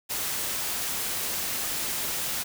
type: noise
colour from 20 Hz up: white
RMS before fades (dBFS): -30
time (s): 0.09-2.44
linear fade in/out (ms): 20
effects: none